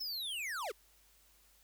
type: linear sweep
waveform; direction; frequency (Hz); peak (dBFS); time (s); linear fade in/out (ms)
square; down; 5360 to 349.2; -38; 0-0.72; 10
effects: added 50 Hz sine -70 dBFS peak until 1.63 s + white hiss -67 dBFS RMS until 1.63 s